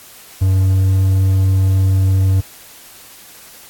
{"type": "tone with pitch glide", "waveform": "triangle", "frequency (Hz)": [94.7, 95.3], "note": ["F#2", "G2"], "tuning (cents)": [41, -48], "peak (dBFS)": -8, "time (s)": [0.41, 2.41], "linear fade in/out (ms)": 10, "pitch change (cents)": 11, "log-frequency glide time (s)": [0.58, 0.96], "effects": ["white hiss -40 dBFS RMS until 3.69 s", "AAC 64 kbps"]}